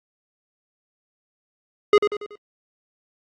square tone with echo, 415.3 Hz, G#4, in tune, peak -11 dBFS, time 1.93-1.98 s, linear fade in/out 2 ms, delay 94 ms, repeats 4, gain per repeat -7 dB, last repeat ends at 2.356 s, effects low-pass 3000 Hz 12 dB/octave + AAC 32 kbps

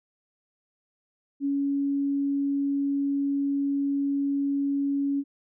sine tone, 280 Hz, C#4, 18 cents sharp, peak -23 dBFS, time 1.4-5.24 s, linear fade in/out 50 ms, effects none

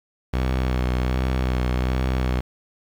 sawtooth tone with vibrato, 63.3 Hz, B1, 43 cents sharp, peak -16 dBFS, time 0.33-2.41 s, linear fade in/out 10 ms, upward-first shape sine, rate 1.3 Hz, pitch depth 28 cents each way, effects low-pass 4000 Hz 12 dB/octave + 7-bit

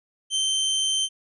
sawtooth tone, 3113 Hz, G7, 13 cents flat, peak -18 dBFS, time 0.3-1.09 s, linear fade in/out 50 ms, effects resampled to 24000 Hz

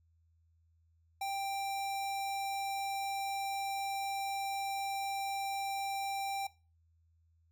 square tone, 787 Hz, G5, 7 cents sharp, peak -35 dBFS, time 1.21-6.47 s, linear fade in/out 5 ms, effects noise-tail reverb RT60 0.3 s tail -18 dB re dry + added 82 Hz sine -67 dBFS peak until 7.51 s

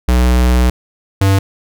square tone pair in turn, 61.74 / 97.39 Hz, B1 / G2, 0 / -11 cents, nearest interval minor sixth, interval 789 cents, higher second, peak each -9 dBFS, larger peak neither, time 0.08-0.7 / 1.21-1.39 s, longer first, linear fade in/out 5 ms, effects none

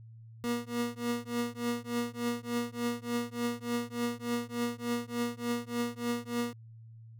30% pulse tone with tremolo, 238.7 Hz, A#3, 41 cents sharp, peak -25 dBFS, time 0.44-6.53 s, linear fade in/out 0 ms, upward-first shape triangle, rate 3.4 Hz, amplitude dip 100%, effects added 113 Hz sine -48 dBFS peak until 7.19 s

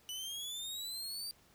sawtooth exponential sweep, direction up, 2960 to 4699 Hz, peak -37 dBFS, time 0.09-1.31 s, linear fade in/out 0 ms, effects pink hiss -66 dBFS RMS until 1.54 s

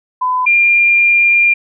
sine tone pair in turn, 1008 / 2397 Hz, B5 / D7, +35 / +35 cents, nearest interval octave + minor third, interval 1500 cents, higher second, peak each -12 / -7 dBFS, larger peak second, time 0.21-0.46 / 0.46-1.54 s, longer second, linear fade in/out 10 ms, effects none

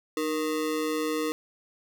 square ring-modulated tone, 388.9 Hz, G4, 14 cents flat, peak -24 dBFS, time 0.17-1.32 s, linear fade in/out 0 ms, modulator 81.1 Hz, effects none

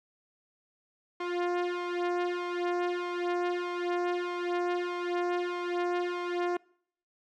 sawtooth tone with flanger, 352.8 Hz, F4, 18 cents sharp, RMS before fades -31 dBFS, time 1.2-6.57 s, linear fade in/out 5 ms, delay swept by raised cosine 1.9 to 3 ms, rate 1.6 Hz, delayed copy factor +0.95, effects noise-tail reverb RT60 0.6 s tail -24 dB re dry + low-pass 3000 Hz 12 dB/octave

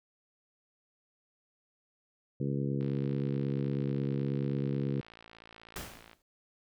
harmonic tone, 69.3 Hz, C#2, in tune, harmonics 2 / 3 / 4 / 5 / 6 / 7, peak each -32 / -36 / -38 / -40 / -42 / -43 dBFS, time 2.4-5.01 s, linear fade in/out 5 ms
click train, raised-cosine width 0.3 ms, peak -35 dBFS, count 188, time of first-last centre 2.81-6.131 s, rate 56.3 Hz
pink noise with exponential decay, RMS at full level -37 dBFS, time 5.76-6.22 s, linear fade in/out 1 ms, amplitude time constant 100 ms
effects none

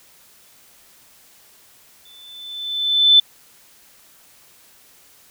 sine tone with exponential growth, 3520 Hz, A7, in tune, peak -6 dBFS, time 2.05-3.2 s, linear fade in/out 5 ms, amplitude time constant 250 ms, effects white hiss -51 dBFS RMS until 5.3 s

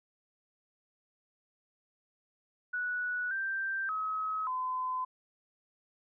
sine tone with pitch steps, 1473 / 1570 / 1278 / 1020 Hz, F#6 / G6 / D#6 / C6, -8 / +2 / +46 / -44 cents, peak -31 dBFS, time 2.73-5.05 s, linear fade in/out 10 ms, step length 580 ms, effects none

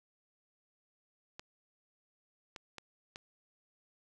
clicks, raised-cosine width 0.2 ms, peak -27 dBFS, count 4, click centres 1.395 / 2.562 / 2.783 / 3.159 s, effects none

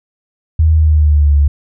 sine tone with pitch glide, 79.3 to 71.88 Hz, D#2 to D2, +33 to -37 cents, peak -6 dBFS, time 0.59-1.48 s, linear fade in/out 5 ms, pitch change -170 cents, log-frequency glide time 0.73-1.36 s, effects none

